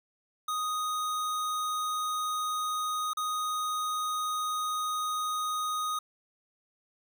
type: tone with dropouts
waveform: square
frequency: 1244.5 Hz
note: D#6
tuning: in tune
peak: -30 dBFS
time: 0.48-5.99 s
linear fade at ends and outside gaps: 5 ms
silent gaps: 3.134-3.17 s
effects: 11-bit